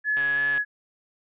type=tone with vibrato; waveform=sine; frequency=1696 Hz; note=G#6; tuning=36 cents sharp; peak=-21 dBFS; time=0.04-0.65 s; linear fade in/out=50 ms; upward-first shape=square; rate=3 Hz; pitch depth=12 cents each way
type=click train; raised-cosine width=0.3 ms; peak=-21 dBFS; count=59; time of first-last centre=0.17-0.578 s; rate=142 Hz
effects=resampled to 8000 Hz